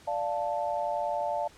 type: chord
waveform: sine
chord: D minor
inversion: none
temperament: equal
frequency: 587.3 / 698.5 / 880 Hz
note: D5 / F5 / A5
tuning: 0 / 0 / 0 cents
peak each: -32 dBFS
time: 0.07-1.48 s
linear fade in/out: 10 ms
effects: pink hiss -55 dBFS RMS until 1.57 s + low-pass 9000 Hz 12 dB/octave